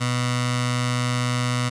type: tone with notch filter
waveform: 15% pulse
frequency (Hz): 123.47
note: B2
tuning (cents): 0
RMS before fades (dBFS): -23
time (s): 0-1.7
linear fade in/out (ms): 20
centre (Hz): 380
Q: 0.55
effects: resampled to 22050 Hz + 8-bit